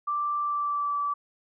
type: tone with pitch glide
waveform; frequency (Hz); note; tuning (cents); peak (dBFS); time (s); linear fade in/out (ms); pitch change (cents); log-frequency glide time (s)
sine; 1174.7 to 1155.9; D6 to D6; 0 to -28; -25; 0.07-1.14; 10; -28; 0.4-0.97
effects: none